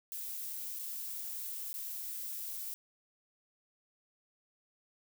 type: noise with dropouts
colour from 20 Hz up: violet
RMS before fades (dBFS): -41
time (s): 0.12-2.74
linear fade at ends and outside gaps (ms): 0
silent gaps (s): 0.789-0.794 / 1.73-1.741
effects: none